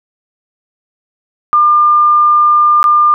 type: tone with dropouts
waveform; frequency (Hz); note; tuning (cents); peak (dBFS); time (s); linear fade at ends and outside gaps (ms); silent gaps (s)
sine; 1200; D6; +37; -5; 1.53-3.14; 0; 2.829-2.841
effects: none